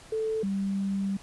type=tone pair in turn; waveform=sine; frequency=440 / 196 Hz; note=A4 / G3; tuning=0 / 0 cents; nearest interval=octave + major second; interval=1400 cents; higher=first; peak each=-26 dBFS; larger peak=neither; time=0.12-0.43 / 0.43-1.17 s; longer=second; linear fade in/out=5 ms; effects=pink hiss -51 dBFS RMS until 1.22 s + resampled to 24000 Hz